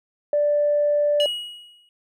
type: tone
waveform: sine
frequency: 587.3 Hz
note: D5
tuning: in tune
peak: -16 dBFS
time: 0.33-1.26 s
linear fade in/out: 2 ms
type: tone with exponential decay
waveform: triangle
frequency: 2903 Hz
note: F#7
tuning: 34 cents flat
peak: -16 dBFS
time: 1.2-1.89 s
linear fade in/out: 1 ms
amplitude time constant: 150 ms
effects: tanh soft clip ceiling -11 dBFS